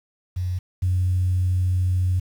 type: tone pair in turn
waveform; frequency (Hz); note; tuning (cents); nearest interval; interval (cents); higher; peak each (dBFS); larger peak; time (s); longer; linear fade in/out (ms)
sine; 90.8 / 91.38; F#2 / F#2; -32 / -21; unison; 11; second; -22 / -17; second; 0.36-0.59 / 0.82-2.2; second; 10
effects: tanh soft clip ceiling -13 dBFS + 8-bit